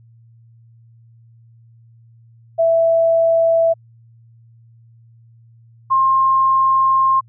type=tone pair in turn; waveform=sine; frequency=661 / 1063 Hz; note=E5 / C6; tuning=+5 / +27 cents; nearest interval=minor sixth; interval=822 cents; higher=second; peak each=-11 dBFS; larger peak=neither; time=2.58-3.74 / 5.9-7.21 s; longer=second; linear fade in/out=20 ms; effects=added 115 Hz sine -45 dBFS peak until 7.28 s